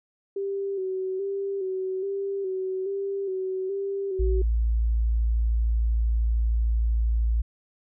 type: tone with vibrato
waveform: sine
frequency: 385.5 Hz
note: G4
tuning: 29 cents flat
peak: -26 dBFS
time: 0.36-4.42 s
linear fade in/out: 5 ms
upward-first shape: square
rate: 1.2 Hz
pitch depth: 41 cents each way
type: tone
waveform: sine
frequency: 56.5 Hz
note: A1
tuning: 47 cents sharp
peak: -20 dBFS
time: 4.19-7.42 s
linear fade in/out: 10 ms
effects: none